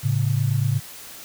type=tone pair together; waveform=sine; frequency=110 / 138.59 Hz; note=A2 / C#3; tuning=0 / 0 cents; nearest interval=major third; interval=400 cents; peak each=-21 dBFS; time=0.03-0.8 s; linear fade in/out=20 ms; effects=white hiss -40 dBFS RMS until 1.24 s